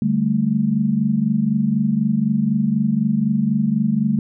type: chord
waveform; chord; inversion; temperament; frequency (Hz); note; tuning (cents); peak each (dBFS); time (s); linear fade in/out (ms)
sine; D suspended fourth; none; equal; 146.83 / 196 / 220; D3 / G3 / A3; 0 / 0 / 0; -23 / -20 / -18; 0.02-4.19; 2
effects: none